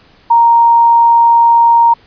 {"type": "tone", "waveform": "sine", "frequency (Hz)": 932.3, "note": "A#5", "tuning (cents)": 0, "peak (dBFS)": -4, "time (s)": [0.3, 1.94], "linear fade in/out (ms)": 10, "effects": ["pink hiss -46 dBFS RMS until 2.06 s", "resampled to 11025 Hz"]}